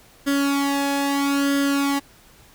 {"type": "tone with flanger", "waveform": "sawtooth", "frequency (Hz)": 280.1, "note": "C#4", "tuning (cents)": 18, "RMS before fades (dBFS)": -21, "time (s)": [0.26, 2], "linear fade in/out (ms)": 20, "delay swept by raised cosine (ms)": [0.61, 1.19], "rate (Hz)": 0.77, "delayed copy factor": 0.8, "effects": ["pink hiss -51 dBFS RMS until 2.54 s"]}